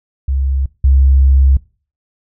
sine tone pair in turn, 67.4 / 67.4 Hz, C#2 / C#2, -48 / -48 cents, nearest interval unison, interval 0 cents, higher neither, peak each -12 / -5 dBFS, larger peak second, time 0.28-0.66 / 0.84-1.57 s, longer second, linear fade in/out 5 ms, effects noise-tail reverb RT60 0.4 s tail -23 dB re dry + tanh soft clip ceiling -1 dBFS

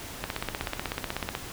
click train, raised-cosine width 0.3 ms, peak -13 dBFS, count 19, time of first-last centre 0.24-1.351 s, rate 16.2 Hz, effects pink hiss -40 dBFS RMS until 1.52 s

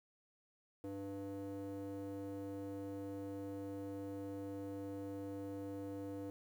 square tone with band-pass filter, 98.7 Hz, G2, 12 cents sharp, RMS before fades -45 dBFS, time 0.84-6.3 s, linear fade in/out 0 ms, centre 390 Hz, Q 4.9, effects 11-bit

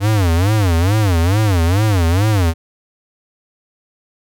square tone with vibrato, 94.8 Hz, F#2, 43 cents sharp, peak -12 dBFS, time 0-2.54 s, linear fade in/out 50 ms, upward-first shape sine, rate 2.3 Hz, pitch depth 250 cents each way, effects none

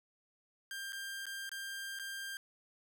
sawtooth tone with dropouts, 1592 Hz, G6, 26 cents sharp, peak -37 dBFS, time 0.71-2.37 s, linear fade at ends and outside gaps 1 ms, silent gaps 0.923-0.93 / 1.256-1.266 / 1.493-1.516 / 1.989-1.996 s, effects none

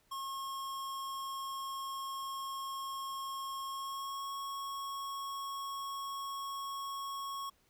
square tone with pitch glide, 1083 to 1101.3 Hz, C#6 to C#6, -41 to -12 cents, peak -39 dBFS, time 0.11-7.5 s, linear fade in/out 10 ms, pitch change +29 cents, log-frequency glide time 3.66-4.33 s, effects pink hiss -71 dBFS RMS until 7.69 s

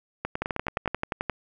two click trains, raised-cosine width 0.5 ms, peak -12 / -13 dBFS, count 11 / 7, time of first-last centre 0.42-1.297 / 0.25-0.877 s, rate 11.4 / 9.57 Hz, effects none

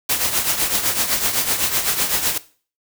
white noise with tremolo, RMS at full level -17 dBFS, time 0.09-2.38 s, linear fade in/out 5 ms, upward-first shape triangle, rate 7.9 Hz, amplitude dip 70%, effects noise-tail reverb RT60 0.4 s tail -17 dB re dry

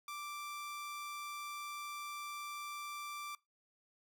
sawtooth tone, 1174.7 Hz, D6, in tune, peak -39 dBFS, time 0.08-3.35 s, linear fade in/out 2 ms, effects noise-tail reverb RT60 0.2 s tail -21 dB re dry

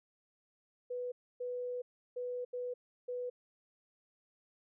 sine tone bursts at uneven times, 493.9 Hz, B4, in tune, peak -36 dBFS, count 5, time 0.9-1.12 / 1.4-1.82 / 2.16-2.45 / 2.53-2.74 / 3.08-3.3 s, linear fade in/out 10 ms, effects none

